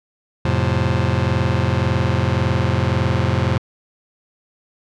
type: chord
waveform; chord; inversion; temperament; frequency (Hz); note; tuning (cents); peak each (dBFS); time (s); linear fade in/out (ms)
sawtooth; F major; none; just; 87.31 / 109.13 / 130.96; F2 / A2 / C3; 0 / -14 / +2; -16; 0.45-3.58; 5
effects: low-pass 4000 Hz 12 dB/octave